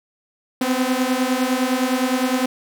sawtooth beating tone pair, 251.1 / 260.9 Hz, B3 / C4, +29 / -5 cents, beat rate 9.8 Hz, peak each -17 dBFS, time 0.61-2.46 s, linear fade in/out 5 ms, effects none

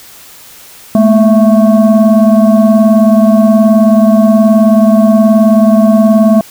sine tone with frequency modulation, 213.1 Hz, G#3, 45 cents sharp, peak -3 dBFS, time 0.95-6.41 s, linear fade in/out 2 ms, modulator 445 Hz, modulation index 0.98, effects white hiss -35 dBFS RMS until 6.5 s

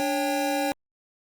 square tone cluster, 290.3 / 554 / 797 Hz, D4 / C#5 / G5, -20 / -1 / +28 cents, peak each -29 dBFS, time 0-0.72 s, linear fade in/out 0 ms, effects Opus 48 kbps

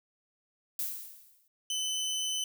violet noise with exponential decay, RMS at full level -31 dBFS, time 0.79-1.48 s, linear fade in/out 2 ms, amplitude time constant 150 ms
25% pulse tone, 3028 Hz, F#7, 39 cents sharp, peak -27 dBFS, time 1.7-2.44 s, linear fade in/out 2 ms
effects none

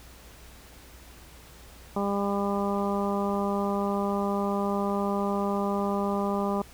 harmonic tone, 200.4 Hz, G3, 38 cents sharp, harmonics 1 / 2 / 3 / 4 / 5 / 6, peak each -28 / -31 / -33 / -34 / -35 / -36 dBFS, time 1.96-6.62 s, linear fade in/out 5 ms, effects added 60 Hz sine -51 dBFS peak until 6.73 s + pink hiss -51 dBFS RMS until 6.73 s

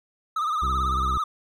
triangle tone with vibrato, 1244.5 Hz, D#6, in tune, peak -21 dBFS, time 0.36-1.24 s, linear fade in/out 5 ms, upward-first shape sine, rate 18 Hz, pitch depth 84 cents each way
harmonic tone, 65.4 Hz, C2, in tune, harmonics 1 / 2 / 3 / 4 / 5 / 6 / 7, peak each -26 / -39 / -39 / -50 / -44 / -45 / -54 dBFS, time 0.62-1.18 s, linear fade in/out 5 ms
effects none

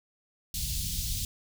pink band-stop noise, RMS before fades -32 dBFS, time 0.54-1.25 s, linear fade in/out 2 ms, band 150 to 3600 Hz, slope 24 dB/octave, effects none

